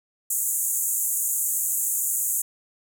pink band-pass noise, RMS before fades -25 dBFS, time 0.3-2.42 s, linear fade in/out 5 ms, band 6700 to 16000 Hz, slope 96 dB/octave, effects none

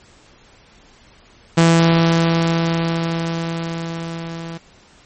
sawtooth tone with level ramp, 166.2 Hz, E3, 15 cents sharp, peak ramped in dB -5 to -24 dBFS, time 1.57-4.58 s, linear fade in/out 10 ms, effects pink hiss -49 dBFS RMS until 5.05 s + MP3 32 kbps

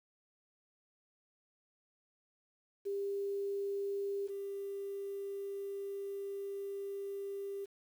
sine tone pair in turn, 398.8 / 397 Hz, G4 / G4, +30 / +22 cents, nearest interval unison, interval 8 cents, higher first, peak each -34 / -38 dBFS, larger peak first, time 2.85-4.28 / 4.28-7.66 s, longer second, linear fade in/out 20 ms, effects 10-bit

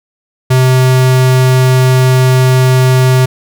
square tone, 129 Hz, C3, 24 cents flat, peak -6 dBFS, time 0.5-3.26 s, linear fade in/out 10 ms, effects none

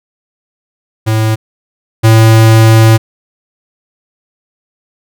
square tone pair in turn, 110 / 111.73 Hz, A2 / A2, 0 / +27 cents, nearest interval unison, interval 27 cents, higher second, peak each -9 / -3 dBFS, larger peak second, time 1.06-1.36 / 2.03-2.98 s, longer second, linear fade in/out 20 ms, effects none

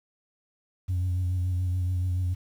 sine tone with vibrato, 90.7 Hz, F#2, 34 cents flat, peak -22 dBFS, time 0.88-2.35 s, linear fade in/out 20 ms, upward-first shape sine, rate 7 Hz, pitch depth 31 cents each way, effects tanh soft clip ceiling -22 dBFS + 9-bit

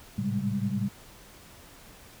sine tone cluster, 108.2 / 114.6 / 134.8 / 196.4 / 206.9 Hz, A2 / A#2 / C#3 / G3 / G#3, -29 / -29 / -48 / +4 / -6 cents, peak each -36 / -35 / -35 / -29 / -33 dBFS, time 0.18-0.89 s, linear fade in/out 5 ms, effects pink hiss -51 dBFS RMS until 2.2 s

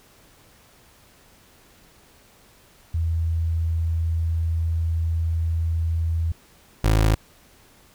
sine / 25% pulse tone pair in turn, 82.3 / 53.96 Hz, E2 / A1, -2 / -33 cents, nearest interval perfect fifth, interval 731 cents, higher first, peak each -20 / -12 dBFS, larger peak second, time 2.94-6.32 / 6.84-7.15 s, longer first, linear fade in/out 5 ms, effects pink hiss -54 dBFS RMS until 7.94 s

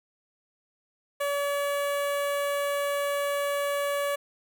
sawtooth tone with notch filter, 570 Hz, C#5, 48 cents sharp, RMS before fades -28 dBFS, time 1.2-4.16 s, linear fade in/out 10 ms, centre 5000 Hz, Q 1.1, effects none

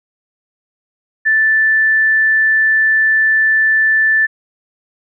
sine tone, 1760 Hz, A6, in tune, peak -9 dBFS, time 1.25-4.27 s, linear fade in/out 20 ms, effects none

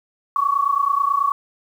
sine tone pair together, 1108.8 / 1138 Hz, C#6 / C#6, 0 / +45 cents, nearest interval unison, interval 45 cents, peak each -19 dBFS, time 0.36-1.32 s, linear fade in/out 2 ms, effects 8-bit

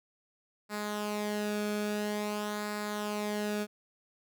sawtooth tone with flanger, 208.9 Hz, G#3, 10 cents sharp, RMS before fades -34 dBFS, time 0.69-3.67 s, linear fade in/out 50 ms, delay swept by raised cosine 0.32 to 1.03 ms, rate 0.49 Hz, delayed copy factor -0.55, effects none

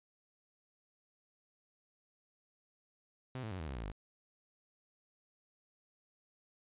sawtooth tone with pitch steps, 128.8 / 109.57 / 93.2 / 79.29 / 67.45 / 57.37 / 48.81 Hz, C3 / A2 / F#2 / D#2 / C#2 / A#1 / G1, -27 / -7 / +13 / +33 / -47 / -27 / -7 cents, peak -36 dBFS, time 3.35-3.917 s, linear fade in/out 0 ms, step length 81 ms, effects resampled to 8000 Hz

